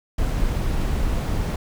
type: noise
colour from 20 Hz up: brown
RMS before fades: -22 dBFS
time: 0.18-1.56 s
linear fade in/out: 5 ms
effects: none